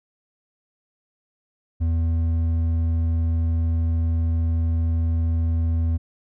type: tone with hard clipping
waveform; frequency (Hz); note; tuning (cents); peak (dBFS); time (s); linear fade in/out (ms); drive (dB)
sine; 82.41; E2; 0; -20; 1.8-5.98; 20; 5
effects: none